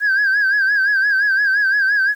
sine tone with vibrato, 1611 Hz, G6, 47 cents sharp, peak -11 dBFS, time 0-2.15 s, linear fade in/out 50 ms, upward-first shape sine, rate 5.8 Hz, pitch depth 87 cents each way, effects tanh soft clip ceiling -11 dBFS + 8-bit

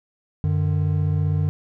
triangle tone pair together, 94.49 / 150 Hz, F#2 / D3, +37 / +37 cents, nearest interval minor sixth, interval 800 cents, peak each -19 dBFS, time 0.44-1.49 s, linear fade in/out 0 ms, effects none

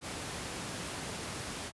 pink noise, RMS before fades -39 dBFS, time 0.01-1.72 s, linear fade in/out 50 ms, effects high-pass 80 Hz 12 dB/octave + resampled to 24000 Hz

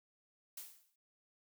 blue noise with exponential decay, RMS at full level -44 dBFS, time 0.57-0.96 s, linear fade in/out 5 ms, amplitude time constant 83 ms, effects noise-tail reverb RT60 0.3 s tail -23 dB re dry

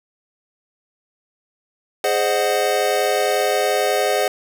square chord, Ab dominant seventh, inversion none, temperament equal with one note detuned, 415.3 / 523.3 / 614.4 / 740 Hz, Ab4 / C5 / Eb5 / Gb5, 0 / 0 / -22 / 0 cents, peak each -23 dBFS, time 2.04-4.28 s, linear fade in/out 2 ms, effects none

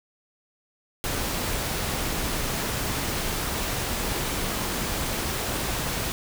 pink noise, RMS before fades -28 dBFS, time 1.04-6.12 s, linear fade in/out 0 ms, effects none

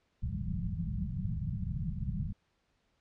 white low-pass noise, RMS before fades -35 dBFS, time 0.22-2.33 s, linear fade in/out 10 ms, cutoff 200 Hz, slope 96 dB/octave, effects pink hiss -75 dBFS RMS until 3 s + low-pass 5000 Hz 12 dB/octave

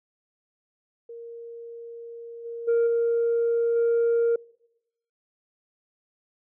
sine tone with level steps, 466.2 Hz, A#4, in tune, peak -37 / -32 / -16 / -19 / -17 dBFS, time 1.09-4.36 s, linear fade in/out 5 ms, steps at 2.44 / 2.67 / 2.86 / 3.75 s, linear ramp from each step 20 ms, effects noise-tail reverb RT60 0.9 s tail -26 dB re dry + tanh soft clip ceiling -17 dBFS

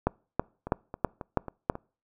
two click trains, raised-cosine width 1 ms, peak -22 / -9 dBFS, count 5 / 6, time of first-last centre 0.67-1.754 / 0.07-1.699 s, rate 3.69 / 3.07 Hz, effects noise-tail reverb RT60 0.4 s tail -26 dB re dry

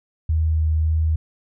sine tone with vibrato, 79 Hz, D#2, 27 cents sharp, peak -16 dBFS, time 0.29-1.16 s, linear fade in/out 5 ms, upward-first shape sine, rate 1.8 Hz, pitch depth 10 cents each way, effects none

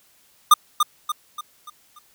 square tone with echo, 1210 Hz, D#6, 49 cents flat, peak -8 dBFS, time 0.51-0.54 s, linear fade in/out 5 ms, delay 290 ms, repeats 5, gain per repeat -7 dB, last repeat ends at 1.99 s, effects white hiss -58 dBFS RMS until 2.14 s

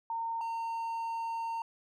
sine / triangle tone pair in turn, 915 / 915 Hz, A#5 / A#5, -32 / -32 cents, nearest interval unison, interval 0 cents, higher neither, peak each -32 / -31 dBFS, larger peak second, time 0.1-0.41 / 0.41-1.62 s, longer second, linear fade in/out 2 ms, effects none

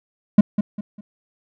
triangle tone with echo, 207.2 Hz, G#3, 4 cents flat, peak -3 dBFS, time 0.38-0.41 s, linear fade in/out 5 ms, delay 200 ms, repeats 3, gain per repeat -10 dB, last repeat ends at 1.01 s, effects none

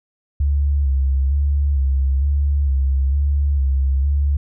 sine tone with vibrato, 69.3 Hz, C#2, in tune, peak -14 dBFS, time 0.4-4.37 s, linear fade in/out 5 ms, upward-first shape square, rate 1.1 Hz, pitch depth 47 cents each way, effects none

